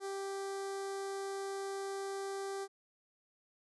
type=tone with notch filter; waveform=sawtooth; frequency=392 Hz; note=G4; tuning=in tune; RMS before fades=-40 dBFS; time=0-2.68 s; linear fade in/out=50 ms; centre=2700 Hz; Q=1.1; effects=resampled to 24000 Hz